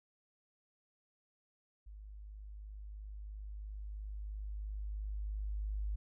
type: tone with level ramp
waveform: sine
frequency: 51.5 Hz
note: G#1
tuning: 14 cents flat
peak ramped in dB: -48 to -34 dBFS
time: 1.86-5.96 s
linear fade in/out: 10 ms
effects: none